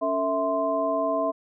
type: tone cluster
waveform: sine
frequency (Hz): 280.2 / 451.3 / 655 / 1041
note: C#4 / A4 / E5 / C6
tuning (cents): +19 / +44 / -11 / -9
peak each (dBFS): -30 / -33 / -24 / -29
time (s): 0.01-1.32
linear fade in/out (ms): 20
effects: none